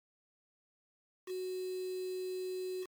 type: tone with quantisation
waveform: sine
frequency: 370 Hz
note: F#4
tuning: in tune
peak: -36 dBFS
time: 1.26-2.87 s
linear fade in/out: 50 ms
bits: 8
effects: MP3 96 kbps

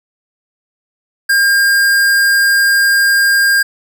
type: tone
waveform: square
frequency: 1608 Hz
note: G6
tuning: 44 cents sharp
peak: -9 dBFS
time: 1.29-3.63 s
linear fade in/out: 10 ms
effects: none

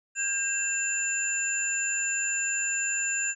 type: tone cluster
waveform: sine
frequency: 1603 / 2692 / 7100 Hz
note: G6 / E7 / A8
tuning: +38 / +36 / +15 cents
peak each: -31 / -33 / -28 dBFS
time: 0.15-3.35 s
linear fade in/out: 50 ms
effects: none

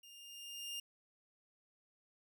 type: tone with level ramp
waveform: sawtooth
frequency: 2812 Hz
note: F7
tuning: 11 cents sharp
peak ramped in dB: -53 to -37 dBFS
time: 0.03-0.8 s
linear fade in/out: 5 ms
effects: none

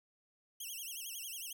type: tone with vibrato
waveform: 5% pulse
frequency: 2943 Hz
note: F#7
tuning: 10 cents flat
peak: -34 dBFS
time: 0.6-1.53 s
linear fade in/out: 5 ms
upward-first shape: sine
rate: 11 Hz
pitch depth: 200 cents each way
effects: none

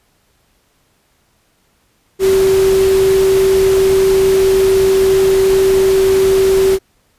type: tone in noise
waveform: sine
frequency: 383.8 Hz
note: G4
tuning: 37 cents flat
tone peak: -8 dBFS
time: 2.19-6.79 s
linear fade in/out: 50 ms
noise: pink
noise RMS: -23 dBFS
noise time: 2.19-6.79 s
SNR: +12 dB
effects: pink hiss -58 dBFS RMS until 7.18 s + resampled to 32000 Hz

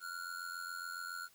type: ring-modulated tone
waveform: square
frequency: 1422 Hz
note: F6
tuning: 31 cents sharp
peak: -39 dBFS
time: 0-1.29 s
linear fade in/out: 50 ms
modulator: 43.6 Hz
effects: white hiss -66 dBFS RMS until 1.34 s

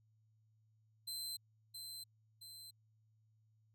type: tone with echo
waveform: sawtooth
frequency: 4090 Hz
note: C8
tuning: 40 cents flat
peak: -39 dBFS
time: 1.07-1.37 s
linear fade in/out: 10 ms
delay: 670 ms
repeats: 2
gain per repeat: -5 dB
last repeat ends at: 2.71 s
effects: added 109 Hz sine -70 dBFS peak until 3.74 s

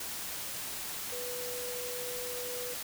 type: tone in noise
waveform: sine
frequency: 493.3 Hz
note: B4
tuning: 2 cents flat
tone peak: -39 dBFS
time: 1.12-2.74 s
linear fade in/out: 5 ms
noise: white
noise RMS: -39 dBFS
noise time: 0-2.83 s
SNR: -3 dB
effects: none

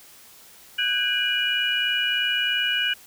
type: tone cluster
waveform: sine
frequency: 1500 / 1623 / 2415 / 2917 Hz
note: F#6 / G#6 / D7 / F#7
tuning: +23 / -40 / +48 / -25 cents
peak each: -28 / -28 / -29 / -23 dBFS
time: 0.78-2.94 s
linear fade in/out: 10 ms
effects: white hiss -49 dBFS RMS until 3.06 s

